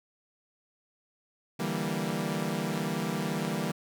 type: chord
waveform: sawtooth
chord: E half-diminished seventh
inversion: third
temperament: equal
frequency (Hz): 146.83 / 164.81 / 196 / 233.1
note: D3 / E3 / G3 / Bb3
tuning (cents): 0 / 0 / 0 / 0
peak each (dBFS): -34 / -30 / -30 / -31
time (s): 1.59-3.72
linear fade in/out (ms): 10
effects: none